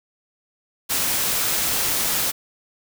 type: noise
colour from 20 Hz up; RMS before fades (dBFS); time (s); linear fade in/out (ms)
white; -22; 0.89-2.32; 20
effects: none